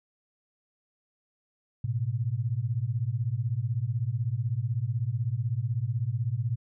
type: beating tone pair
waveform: sine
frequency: 109.4 / 125.4 Hz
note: A2 / B2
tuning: -9 / +27 cents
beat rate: 16 Hz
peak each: -29 dBFS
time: 1.84-6.56 s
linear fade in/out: 5 ms
effects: none